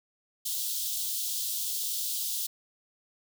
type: high-pass noise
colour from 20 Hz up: white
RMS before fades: -32 dBFS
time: 0.45-2.47 s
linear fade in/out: 10 ms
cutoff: 3200 Hz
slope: 48 dB/octave
effects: none